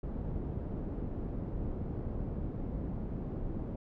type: low-pass noise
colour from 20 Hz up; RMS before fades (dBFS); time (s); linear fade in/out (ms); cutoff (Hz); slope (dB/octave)
pink; -37; 0.03-3.76; 5; 370; 12
effects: none